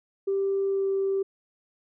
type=tone with pitch glide; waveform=sine; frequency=392 to 389.5 Hz; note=G4 to G4; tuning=0 to -11 cents; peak=-22 dBFS; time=0.27-1.23 s; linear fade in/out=10 ms; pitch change=-11 cents; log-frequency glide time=0.68-0.87 s; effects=tanh soft clip ceiling -18 dBFS